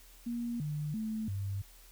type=tone with pitch steps; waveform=sine; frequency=236.9 / 149.6 / 218.6 / 98.5 Hz; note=A#3 / D3 / A3 / G2; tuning=+28 / +32 / -11 / +9 cents; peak=-33 dBFS; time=0.26-1.62 s; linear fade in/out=10 ms; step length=340 ms; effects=added 40 Hz sine -56 dBFS peak until 1.91 s + white hiss -59 dBFS RMS until 1.91 s